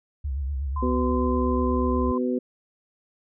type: tone with vibrato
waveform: sine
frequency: 68.8 Hz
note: C#2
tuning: 12 cents flat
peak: -25 dBFS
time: 0.24-2.12 s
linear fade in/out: 10 ms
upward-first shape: sine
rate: 8.2 Hz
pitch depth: 110 cents each way
type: tone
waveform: sine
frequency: 1031 Hz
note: C6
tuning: 26 cents flat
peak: -29 dBFS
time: 0.76-2.18 s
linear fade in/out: 5 ms
type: harmonic tone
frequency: 125.1 Hz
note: B2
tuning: 23 cents sharp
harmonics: 2 / 3 / 4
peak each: -24 / -28 / -30 dBFS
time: 0.82-2.39 s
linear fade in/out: 10 ms
effects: none